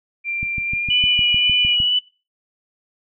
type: tone with pitch glide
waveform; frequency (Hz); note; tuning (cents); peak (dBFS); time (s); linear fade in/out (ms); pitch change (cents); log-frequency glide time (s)
sine; 2370 to 2425; D7 to D#7; +15 to -45; -20; 0.24-1.77; 50; +40; 0.62-0.95
type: click train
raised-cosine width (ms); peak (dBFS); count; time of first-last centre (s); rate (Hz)
5; -17; 10; 0.43-1.802; 6.56
type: tone with vibrato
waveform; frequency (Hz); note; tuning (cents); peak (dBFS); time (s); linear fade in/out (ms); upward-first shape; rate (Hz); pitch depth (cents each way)
sine; 2960; F#7; 0; -15; 0.9-1.99; 5; sine; 2; 18
effects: noise-tail reverb RT60 0.3 s tail -18 dB re dry